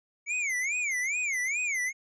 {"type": "tone with vibrato", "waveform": "square", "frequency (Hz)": 2217, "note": "C#7", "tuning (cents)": 0, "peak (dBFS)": -28, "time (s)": [0.26, 1.93], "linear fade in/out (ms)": 50, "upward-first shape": "sine", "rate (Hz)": 2.4, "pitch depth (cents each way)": 210, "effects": ["resampled to 22050 Hz"]}